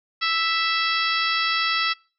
harmonic tone, 659.3 Hz, E5, in tune, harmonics 2 / 3 / 4 / 5 / 6 / 7 / 8, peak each -25 / -27 / -28 / -29 / -30 / -30 / -31 dBFS, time 0.21-1.94 s, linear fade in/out 20 ms, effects noise-tail reverb RT60 0.4 s tail -26 dB re dry

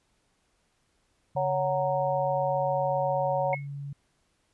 sine tone, 141.3 Hz, C#3, 34 cents sharp, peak -34 dBFS, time 1.35-3.93 s, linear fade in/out 5 ms
harmonic tone, 185.5 Hz, F#3, 5 cents sharp, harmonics 3 / 4 / 5, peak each -27 / -29 / -31 dBFS, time 1.36-3.55 s, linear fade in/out 10 ms
sine tone with exponential decay, 2182 Hz, C#7, 28 cents flat, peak -26 dBFS, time 3.53-3.67 s, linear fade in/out 2 ms, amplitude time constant 29 ms
effects pink hiss -71 dBFS RMS until 4.53 s + resampled to 24000 Hz

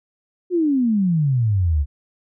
sine exponential sweep, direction down, 370 to 67.8 Hz, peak -15 dBFS, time 0.5-1.86 s, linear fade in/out 50 ms, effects none

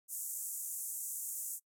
pink band-pass noise, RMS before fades -41 dBFS, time 0.08-1.6 s, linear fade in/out 50 ms, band 7000 to 15000 Hz, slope 48 dB/octave, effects noise-tail reverb RT60 0.1 s tail -23 dB re dry

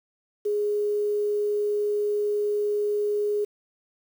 sine tone with quantisation, 415.3 Hz, G#4, in tune, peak -22 dBFS, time 0.45-3.45 s, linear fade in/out 10 ms, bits 8, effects none

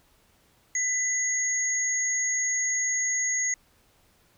sine tone pair together, 2000 / 6621 Hz, B6 / G#8, +21 / -6 cents, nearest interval octave + major sixth, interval 2073 cents, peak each -29 / -25 dBFS, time 0.75-3.54 s, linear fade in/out 2 ms, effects pink hiss -63 dBFS RMS until 4.37 s

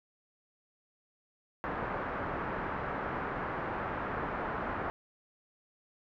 white low-pass noise, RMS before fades -36 dBFS, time 1.64-4.9 s, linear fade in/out 0 ms, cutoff 1500 Hz, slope 24 dB/octave, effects none

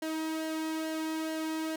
sawtooth tone with flanger, 317.3 Hz, D#4, 34 cents sharp, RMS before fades -34 dBFS, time 0.02-1.76 s, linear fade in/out 5 ms, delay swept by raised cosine 0.82 to 1.8 ms, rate 2.3 Hz, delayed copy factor -0.55, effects none

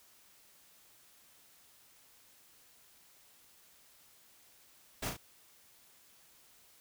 pink noise with echo, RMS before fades -37 dBFS, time 5.02-5.1 s, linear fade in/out 10 ms, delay 35 ms, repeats 2, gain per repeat -5 dB, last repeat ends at 5.17 s, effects white hiss -63 dBFS RMS until 6.8 s

